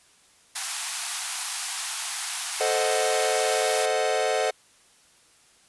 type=high-pass noise; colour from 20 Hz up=white; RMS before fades=-29 dBFS; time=0.55-3.86 s; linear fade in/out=10 ms; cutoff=700 Hz; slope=96 dB/octave
type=chord; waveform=45% pulse; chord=A diminished seventh; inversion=none; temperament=equal; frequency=440 / 523.3 / 622.3 / 740 Hz; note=A4 / C5 / Eb5 / Gb5; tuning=0 / 0 / 0 / 0 cents; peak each=-28 dBFS; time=2.6-4.51 s; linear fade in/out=10 ms
effects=white hiss -58 dBFS RMS until 5.68 s + resampled to 24000 Hz